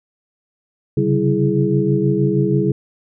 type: tone cluster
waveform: sine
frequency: 134.9 / 141.2 / 192.6 / 330.7 / 418.2 Hz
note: C#3 / C#3 / G3 / E4 / G#4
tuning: -47 / +32 / -30 / +6 / +12 cents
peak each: -20 dBFS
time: 0.97-2.72 s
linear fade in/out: 5 ms
effects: none